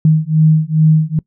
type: beating tone pair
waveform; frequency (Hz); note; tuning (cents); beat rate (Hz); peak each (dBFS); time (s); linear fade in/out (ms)
sine; 155.56 / 157.96; D#3 / D#3; 0 / +26; 2.4; -11; 0.05-1.19; 2
effects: noise-tail reverb RT60 0.1 s tail -23 dB re dry